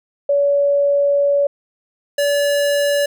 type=tone pair in turn; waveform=sine / square; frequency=568 / 573.9 Hz; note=C#5 / D5; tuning=+42 / -40 cents; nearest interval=unison; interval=18 cents; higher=second; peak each=-12 / -15 dBFS; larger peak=first; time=0.29-1.47 / 2.18-3.06 s; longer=first; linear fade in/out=5 ms; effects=none